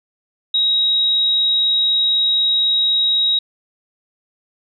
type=tone; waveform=sine; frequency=3809 Hz; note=A#7; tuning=37 cents sharp; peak=-13 dBFS; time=0.54-3.39 s; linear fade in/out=5 ms; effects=none